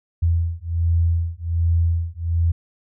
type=beating tone pair; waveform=sine; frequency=83.4 / 84.7 Hz; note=E2 / E2; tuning=+21 / +48 cents; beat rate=1.3 Hz; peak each=-20 dBFS; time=0.22-2.52 s; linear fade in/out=10 ms; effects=none